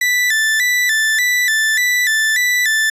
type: tone with vibrato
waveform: 40% pulse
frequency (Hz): 1864.7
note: A#6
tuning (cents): 0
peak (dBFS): -12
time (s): 0.01-2.9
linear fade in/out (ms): 5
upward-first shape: square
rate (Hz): 1.7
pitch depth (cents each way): 100
effects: resampled to 32000 Hz